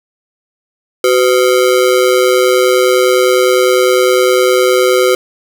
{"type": "ring-modulated tone", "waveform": "square", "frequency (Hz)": 440, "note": "A4", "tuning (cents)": 0, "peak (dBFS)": -5, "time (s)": [1.04, 5.15], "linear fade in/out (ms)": 2, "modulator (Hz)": 64.9, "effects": []}